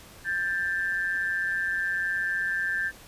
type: tone pair together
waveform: sine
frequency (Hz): 1579 / 1760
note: G6 / A6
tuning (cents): +12 / 0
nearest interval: major second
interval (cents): 188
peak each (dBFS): -28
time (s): 0.24-2.92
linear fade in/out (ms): 50
effects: pink hiss -49 dBFS RMS until 3.07 s + resampled to 32000 Hz